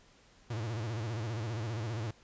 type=tone with vibrato; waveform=45% pulse; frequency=112 Hz; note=A2; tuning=31 cents sharp; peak=-34 dBFS; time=0.5-2.11 s; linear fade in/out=5 ms; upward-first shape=sine; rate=15 Hz; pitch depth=140 cents each way; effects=pink hiss -62 dBFS RMS until 2.23 s + resampled to 16000 Hz